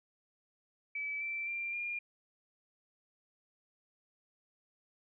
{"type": "tone with pitch steps", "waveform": "sine", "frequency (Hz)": [2300, 2336, 2373, 2410], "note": ["D7", "D7", "D7", "D7"], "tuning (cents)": [-37, -10, 17, 44], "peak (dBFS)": -35, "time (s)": [0.95, 1.99], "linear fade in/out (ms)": 5, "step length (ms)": 260, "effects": []}